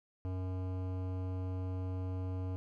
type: tone with hard clipping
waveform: sine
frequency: 92.6 Hz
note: F#2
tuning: 2 cents sharp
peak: -37 dBFS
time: 0.25-2.56 s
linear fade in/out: 0 ms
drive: 16 dB
effects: none